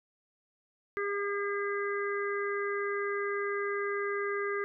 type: harmonic tone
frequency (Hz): 404.2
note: G#4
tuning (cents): -47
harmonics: 1 / 3 / 4 / 5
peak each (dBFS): -32 / -37 / -38 / -39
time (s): 0.97-4.64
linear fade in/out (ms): 0
effects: none